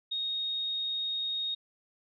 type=tone; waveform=sine; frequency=3729 Hz; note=A#7; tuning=in tune; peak=-30 dBFS; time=0.11-1.55 s; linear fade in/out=10 ms; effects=none